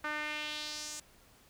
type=tone with band-pass filter sweep; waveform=sawtooth; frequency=301.3 Hz; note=D4; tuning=44 cents sharp; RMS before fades=-39 dBFS; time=0.04-1 s; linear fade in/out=5 ms; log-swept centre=1500 to 7600 Hz; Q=2.2; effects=pink hiss -62 dBFS RMS until 1.49 s